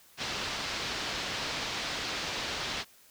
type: low-pass noise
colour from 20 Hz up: white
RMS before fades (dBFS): -35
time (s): 0.17-2.85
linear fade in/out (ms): 50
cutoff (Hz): 5000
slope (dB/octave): 24
effects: white hiss -59 dBFS RMS until 3.1 s